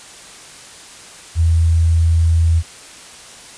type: tone with sample-and-hold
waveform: sine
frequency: 82.6 Hz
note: E2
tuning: 4 cents sharp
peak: -10 dBFS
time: 1.35-2.63 s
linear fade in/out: 50 ms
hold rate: 8820 Hz
effects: white hiss -38 dBFS RMS until 3.57 s + resampled to 22050 Hz